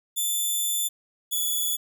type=tone pair in turn; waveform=5% pulse; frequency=3520 / 3424 Hz; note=A7 / A7; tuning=0 / -48 cents; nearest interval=unison; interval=48 cents; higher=first; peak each=-16 dBFS; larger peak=neither; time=0.16-0.89 / 1.31-1.77 s; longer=first; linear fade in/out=20 ms; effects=none